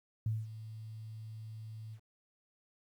sine tone with ADSR envelope, 110 Hz, A2, in tune, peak -29 dBFS, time 0.26-2 s, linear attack 3 ms, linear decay 200 ms, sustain -14 dB, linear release 70 ms, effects 11-bit

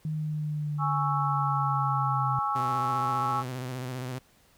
sine linear sweep, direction down, 155.56 to 130.81 Hz, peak -28 dBFS, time 0.05-2.39 s, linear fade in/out 2 ms
sine chord, C# minor, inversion second, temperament equal, 830.6 / 1108.7 / 1318.5 Hz, G#5 / C#6 / E6, 0 / 0 / 0 cents, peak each -30 dBFS, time 0.78-3.44 s, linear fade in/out 50 ms
sawtooth tone with vibrato, 127.2 Hz, C3, 48 cents flat, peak -29 dBFS, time 2.55-4.19 s, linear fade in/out 10 ms, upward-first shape square, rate 15 Hz, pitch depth 43 cents each way
effects pink hiss -62 dBFS RMS until 4.57 s

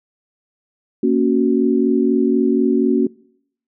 sine chord, F# major, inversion first, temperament equal, 233.1 / 277.2 / 370 Hz, A#3 / C#4 / F#4, 0 / 0 / 0 cents, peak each -17 dBFS, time 1.03-3.07 s, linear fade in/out 5 ms, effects noise-tail reverb RT60 0.7 s tail -24 dB re dry

